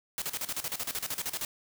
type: noise with tremolo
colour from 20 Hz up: white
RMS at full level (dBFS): -33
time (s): 0.18-1.45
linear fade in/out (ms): 0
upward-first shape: square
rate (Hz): 13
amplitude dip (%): 80
effects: none